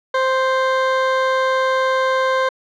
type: tone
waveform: 20% pulse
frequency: 523.3 Hz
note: C5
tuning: in tune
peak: -10 dBFS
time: 0.14-2.49 s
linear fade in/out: 5 ms
effects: low-pass 3000 Hz 12 dB/octave